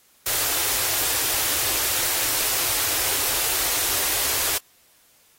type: band-stop noise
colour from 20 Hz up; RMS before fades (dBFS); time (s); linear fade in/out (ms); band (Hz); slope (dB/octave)
white; -23; 0.26-4.58; 5; 130 to 280; 48
effects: white hiss -58 dBFS RMS until 5.38 s + AAC 48 kbps